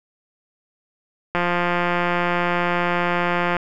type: click train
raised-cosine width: 0.5 ms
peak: -6 dBFS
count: 389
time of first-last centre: 1.35-3.567 s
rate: 175 Hz
effects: none

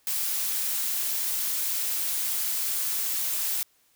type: noise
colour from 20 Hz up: blue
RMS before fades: -28 dBFS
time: 0.07-3.63 s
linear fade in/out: 0 ms
effects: white hiss -65 dBFS RMS until 3.95 s

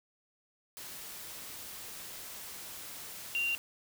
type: tone in noise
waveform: sine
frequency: 2771 Hz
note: F7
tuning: 14 cents flat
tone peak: -29 dBFS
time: 3.35-3.55 s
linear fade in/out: 0 ms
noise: white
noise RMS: -45 dBFS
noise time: 0.77-3.58 s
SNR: +13 dB
effects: none

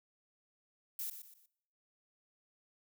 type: noise with echo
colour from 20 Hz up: violet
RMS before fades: -40 dBFS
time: 0.99-1.1 s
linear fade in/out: 2 ms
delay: 120 ms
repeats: 3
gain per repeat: -9 dB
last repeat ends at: 1.46 s
effects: noise-tail reverb RT60 0.7 s tail -20 dB re dry

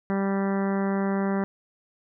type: harmonic tone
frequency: 196 Hz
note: G3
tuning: in tune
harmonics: 1 / 2 / 3 / 4 / 5 / 6 / 7 / 8 / 9 / 10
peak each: -24 / -30 / -34 / -36 / -38 / -40 / -41 / -42 / -43 / -44 dBFS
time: 0.1-1.44 s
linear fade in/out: 0 ms
effects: none

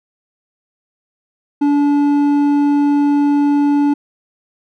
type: tone with hard clipping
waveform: sine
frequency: 288.2 Hz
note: D4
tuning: 33 cents flat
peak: -12 dBFS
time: 1.61-3.94 s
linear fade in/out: 10 ms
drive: 6 dB
effects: none

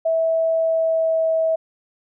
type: tone with pitch glide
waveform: sine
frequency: 652 to 646.7 Hz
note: E5 to E5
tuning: -19 to -33 cents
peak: -16 dBFS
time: 0.05-1.56 s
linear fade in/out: 10 ms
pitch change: -14 cents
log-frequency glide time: 0.55-1.29 s
effects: none

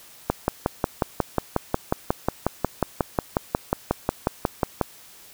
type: click train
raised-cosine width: 1 ms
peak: -5 dBFS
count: 26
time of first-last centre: 0.3-4.813 s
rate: 5.54 Hz
effects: white hiss -48 dBFS RMS until 5.33 s

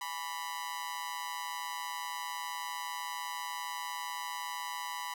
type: tone with amplitude modulation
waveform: sawtooth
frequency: 987.8 Hz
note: B5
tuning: in tune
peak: -29 dBFS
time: 0.01-5.14 s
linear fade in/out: 5 ms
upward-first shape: sine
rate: 160 Hz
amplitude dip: 90%
effects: none

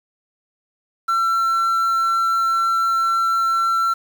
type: tone with quantisation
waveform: triangle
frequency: 1349 Hz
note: E6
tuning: 40 cents sharp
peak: -14 dBFS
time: 1.08-3.94 s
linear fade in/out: 10 ms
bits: 7
effects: none

